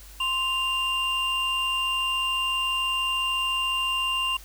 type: tone pair together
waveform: triangle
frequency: 1046.6 / 2794 Hz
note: C6 / F7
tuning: 0 / 0 cents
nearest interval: octave + perfect fourth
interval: 1700 cents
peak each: -27 / -23 dBFS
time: 0.2-4.37 s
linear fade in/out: 5 ms
effects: added 50 Hz sine -45 dBFS peak until 4.44 s + white hiss -49 dBFS RMS until 4.44 s